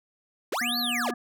square linear two-way sweep, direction up then down, 250.1 to 4557 to 250.1 Hz, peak -27 dBFS, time 0.52-1.11 s, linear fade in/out 5 ms, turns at 0.78 s
harmonic tone, 240.9 Hz, B3, 43 cents flat, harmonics 1 / 3 / 5 / 7, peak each -32 / -37 / -39 / -40 dBFS, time 0.61-1.14 s, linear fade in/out 5 ms
effects none

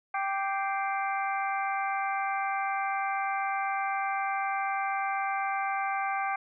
harmonic tone with a mistuned harmonic, 392 Hz, G4, in tune, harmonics 2 / 3 / 4 / 5 / 6, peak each -30 / -34 / -36 / -38 / -40 dBFS, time 0.14-6.36 s, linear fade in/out 5 ms, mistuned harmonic 5, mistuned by +110 cents, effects none

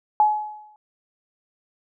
sine tone with exponential decay, 848 Hz, G#5, 36 cents sharp, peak -11 dBFS, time 0.2-0.76 s, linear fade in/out 1 ms, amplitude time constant 120 ms, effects none

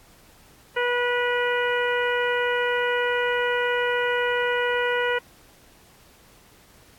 harmonic tone, 487.4 Hz, B4, 23 cents flat, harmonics 1 / 2 / 3 / 4 / 5 / 6, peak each -24 / -29 / -27 / -29 / -34 / -34 dBFS, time 0.76-5.19 s, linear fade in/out 10 ms, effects pink hiss -54 dBFS RMS until 6.98 s + AAC 64 kbps

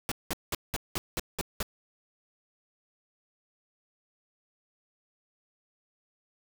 pink noise bursts, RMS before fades -31 dBFS, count 8, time 0.09-1.628 s, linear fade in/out 0 ms, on 26 ms, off 190 ms, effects none

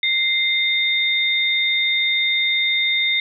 sine tone pair together, 2093 / 3653 Hz, C7 / A#7, 0 / -36 cents, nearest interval minor seventh, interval 964 cents, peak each -19 dBFS, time 0.03-3.2 s, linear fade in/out 2 ms, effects none

